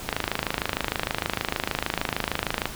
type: click train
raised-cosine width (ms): 0.3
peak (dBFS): -7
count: 69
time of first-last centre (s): 0.09-2.656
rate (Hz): 26.5
effects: pink hiss -37 dBFS RMS until 2.75 s